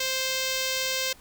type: tone with notch filter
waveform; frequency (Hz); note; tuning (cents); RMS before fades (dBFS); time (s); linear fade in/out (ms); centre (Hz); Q
5% pulse; 523.3; C5; 0; -28; 0-1.13; 5; 1200; 1.6
effects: pink hiss -53 dBFS RMS until 1.2 s